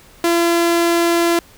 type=tone; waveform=sawtooth; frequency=340 Hz; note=F4; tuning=46 cents flat; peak=-9 dBFS; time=0.24-1.39 s; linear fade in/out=2 ms; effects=pink hiss -46 dBFS RMS until 1.57 s